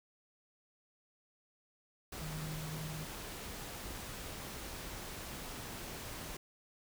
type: tone in noise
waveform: sine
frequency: 155.56 Hz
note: D#3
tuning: in tune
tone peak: -41 dBFS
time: 2.21-3.05 s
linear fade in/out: 5 ms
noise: pink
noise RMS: -45 dBFS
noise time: 2.12-6.37 s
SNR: +1 dB
effects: none